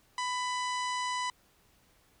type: harmonic tone with a mistuned harmonic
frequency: 996 Hz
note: B5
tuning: 14 cents sharp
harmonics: 1 / 2 / 3 / 4 / 5 / 6 / 7 / 8 / 9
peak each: -32 / -38 / -42 / -44 / -46 / -48 / -49 / -50 / -51 dBFS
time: 0.18-1.3 s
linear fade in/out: 2 ms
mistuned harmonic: 6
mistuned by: -19 cents
effects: pink hiss -66 dBFS RMS until 2.2 s